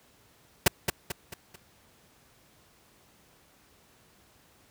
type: noise with echo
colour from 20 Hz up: pink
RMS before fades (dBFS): -18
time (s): 0.66-0.68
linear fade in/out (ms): 5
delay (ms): 220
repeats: 4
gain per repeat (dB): -7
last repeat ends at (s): 1.56
effects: pink hiss -61 dBFS RMS until 4.7 s + high-pass 60 Hz 12 dB/octave

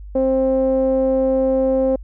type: tone with low-pass filter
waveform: sawtooth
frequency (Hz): 263.8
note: C4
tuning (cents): +14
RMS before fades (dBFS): -17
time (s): 0.15-1.96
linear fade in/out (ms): 5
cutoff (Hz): 550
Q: 4.4
effects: added 50 Hz sine -32 dBFS peak until 2.03 s

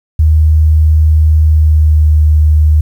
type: tone with pitch glide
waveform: sine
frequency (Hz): 77.78 to 76.53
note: D#2 to D#2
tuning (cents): 0 to -28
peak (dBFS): -4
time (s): 0.19-2.81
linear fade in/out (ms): 5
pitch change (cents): -28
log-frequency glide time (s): 1.42-2.13
effects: 7-bit

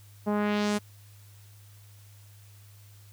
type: tone with low-pass filter sweep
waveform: sawtooth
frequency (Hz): 207.7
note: G#3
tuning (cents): 0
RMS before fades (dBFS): -27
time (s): 0.26-0.79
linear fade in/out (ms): 20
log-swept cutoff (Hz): 770 to 11000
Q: 1.3
effects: added 102 Hz sine -50 dBFS peak until 3.12 s + white hiss -59 dBFS RMS until 3.12 s

